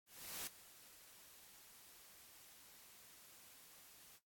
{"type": "noise with ADSR envelope", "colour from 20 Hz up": "white", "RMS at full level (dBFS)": -45, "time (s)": [0.06, 4.2], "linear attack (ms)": 410, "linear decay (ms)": 6, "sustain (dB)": -17, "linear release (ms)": 47, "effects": ["noise-tail reverb RT60 0.2 s tail -20 dB re dry", "AAC 64 kbps"]}